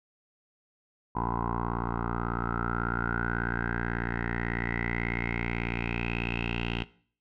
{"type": "tone with low-pass filter sweep", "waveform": "10% pulse", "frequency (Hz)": 58.2, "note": "A#1", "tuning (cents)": -2, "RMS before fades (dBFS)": -31, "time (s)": [1.15, 6.84], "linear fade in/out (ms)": 10, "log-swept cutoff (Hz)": [1000, 2900], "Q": 9, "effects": ["noise-tail reverb RT60 0.5 s tail -19 dB re dry"]}